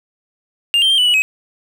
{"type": "tone with pitch steps", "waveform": "triangle", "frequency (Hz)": [2806, 3145, 3176, 2972, 2933, 2546], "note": ["F7", "G7", "G7", "F#7", "F#7", "D#7"], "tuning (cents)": [8, 5, 22, 7, -16, 39], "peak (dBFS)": -9, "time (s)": [0.74, 1.22], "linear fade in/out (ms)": 0, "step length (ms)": 80, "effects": []}